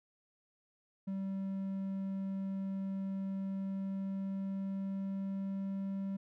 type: tone with pitch glide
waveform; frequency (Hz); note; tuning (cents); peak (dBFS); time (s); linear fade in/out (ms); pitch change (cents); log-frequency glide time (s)
triangle; 193.5 to 194.96; G3 to G3; -22 to -9; -33; 1.07-6.17; 10; +13; 3.35-5.93
effects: none